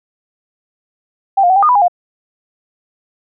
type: tone with pitch steps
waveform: sine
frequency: 784 / 706 / 754 / 798 / 1221 / 991 / 814 / 708 Hz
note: G5 / F5 / F#5 / G5 / D#6 / B5 / G#5 / F5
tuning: 0 / +19 / +32 / +31 / -33 / +6 / -35 / +23 cents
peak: -7 dBFS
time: 1.37-1.882 s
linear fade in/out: 10 ms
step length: 64 ms
effects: none